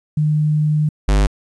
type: tone pair in turn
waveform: sine / square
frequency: 151.9 / 50.35 Hz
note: D#3 / G1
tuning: -41 / +47 cents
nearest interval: octave + perfect fifth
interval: 1912 cents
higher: first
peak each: -13 / -12 dBFS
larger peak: second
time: 0.17-0.89 / 1.08-1.27 s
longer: first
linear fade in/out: 5 ms
effects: resampled to 22050 Hz + 9-bit